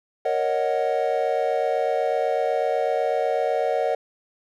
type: chord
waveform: triangle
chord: D# minor seventh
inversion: second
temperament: equal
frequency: 466.2 / 554.4 / 622.3 / 740 Hz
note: A#4 / C#5 / D#5 / F#5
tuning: 0 / 0 / 0 / 0 cents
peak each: -24 dBFS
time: 0.25-3.95 s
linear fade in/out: 5 ms
effects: none